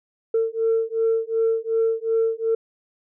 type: beating tone pair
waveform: sine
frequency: 450 / 452.7 Hz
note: A4 / A4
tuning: +39 / +49 cents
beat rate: 2.7 Hz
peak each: -21 dBFS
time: 0.34-2.55 s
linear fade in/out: 5 ms
effects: tanh soft clip ceiling -13 dBFS